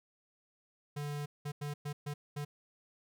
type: tone bursts at uneven times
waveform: square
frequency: 145.9 Hz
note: D3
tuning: 11 cents flat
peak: -37 dBFS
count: 6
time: 0.96-1.26 / 1.45-1.52 / 1.61-1.74 / 1.85-1.93 / 2.06-2.14 / 2.36-2.45 s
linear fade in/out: 10 ms
effects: none